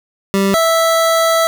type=tone pair in turn; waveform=25% pulse; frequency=196 / 657.4 Hz; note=G3 / E5; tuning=0 / -5 cents; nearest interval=octave + major sixth; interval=2095 cents; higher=second; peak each=-8 / -7 dBFS; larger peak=second; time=0.34-0.54 / 0.54-1.47 s; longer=second; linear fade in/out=0 ms; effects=7-bit